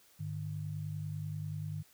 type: tone pair together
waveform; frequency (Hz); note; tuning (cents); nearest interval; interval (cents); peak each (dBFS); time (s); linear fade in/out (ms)
sine; 101.8 / 152.04; G#2 / D#3; -34 / -40; perfect fifth; 694; -40 / -38; 0.19-1.83; 20
effects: white hiss -64 dBFS RMS until 1.93 s